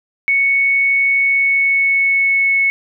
sine tone with pitch glide, 2217 to 2202 Hz, C#7 to C#7, 0 to -12 cents, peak -11 dBFS, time 0.28-2.7 s, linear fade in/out 0 ms, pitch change -12 cents, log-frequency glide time 1.18-2.59 s, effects none

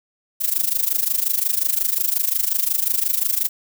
violet noise with amplitude modulation, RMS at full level -17 dBFS, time 0.4-3.49 s, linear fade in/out 20 ms, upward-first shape sine, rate 25.6 Hz, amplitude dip 85%, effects none

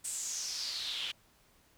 pink noise with band-pass filter sweep, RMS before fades -38 dBFS, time 0.04-1.12 s, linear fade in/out 10 ms, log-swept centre 8500 to 3000 Hz, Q 5.2, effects pink hiss -66 dBFS RMS until 1.77 s

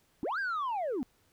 sine linear two-way sweep, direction up then down, 227.2 to 1643 to 227.2 Hz, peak -28 dBFS, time 0.23-1.03 s, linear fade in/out 0 ms, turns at 0.39 s, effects tanh soft clip ceiling -29 dBFS + pink hiss -69 dBFS RMS until 1.32 s

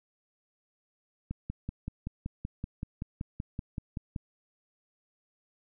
click train, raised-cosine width 5 ms, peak -22 dBFS, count 16, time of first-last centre 1.31-4.162 s, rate 5.26 Hz, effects none

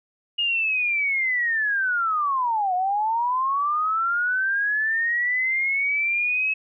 sine linear two-way sweep, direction down then up, 2868 to 715 to 2584 Hz, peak -20 dBFS, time 0.38-6.54 s, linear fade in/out 10 ms, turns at 2.74 s, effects none

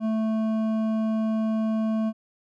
sine tone with hard clipping, 220 Hz, A3, in tune, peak -24 dBFS, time 0-2.13 s, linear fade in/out 50 ms, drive 9 dB, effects none

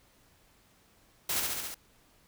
white noise with echo, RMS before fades -31 dBFS, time 1.29-1.4 s, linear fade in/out 5 ms, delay 69 ms, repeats 5, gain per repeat -2 dB, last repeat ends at 1.745 s, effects pink hiss -64 dBFS RMS until 2.27 s

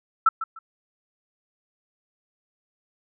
sine tone with echo, 1325 Hz, E6, 9 cents sharp, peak -12 dBFS, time 0.26-0.29 s, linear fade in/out 5 ms, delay 150 ms, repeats 2, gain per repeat -13 dB, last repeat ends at 0.59 s, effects none

